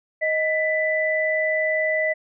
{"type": "tone pair together", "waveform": "sine", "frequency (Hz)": [627, 1987.8], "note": ["D#5", "B6"], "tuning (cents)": [13, 11], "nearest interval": "octave + minor sixth", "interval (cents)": 1998, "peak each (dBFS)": -22, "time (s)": [0.21, 2.14], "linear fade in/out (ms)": 20, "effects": []}